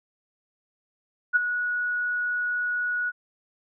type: tone with ADSR envelope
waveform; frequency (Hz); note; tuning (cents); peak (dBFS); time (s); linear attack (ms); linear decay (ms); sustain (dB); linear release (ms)
sine; 1462; F#6; -21; -14; 1.33-3.12; 29; 19; -10; 37
effects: none